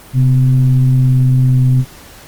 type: tone with frequency modulation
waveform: sine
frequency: 129.9 Hz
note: C3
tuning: 12 cents flat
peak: -7 dBFS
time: 0.13-1.85 s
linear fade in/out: 50 ms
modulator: 121 Hz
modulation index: 0.42
effects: pink hiss -38 dBFS RMS until 2.27 s + Opus 32 kbps